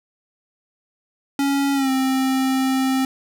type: tone with pitch glide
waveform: square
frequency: 278.5 to 263.8 Hz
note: C#4 to C4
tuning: +8 to +14 cents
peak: -18 dBFS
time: 1.39-3.05 s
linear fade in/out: 2 ms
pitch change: -94 cents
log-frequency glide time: 1.74-1.9 s
effects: none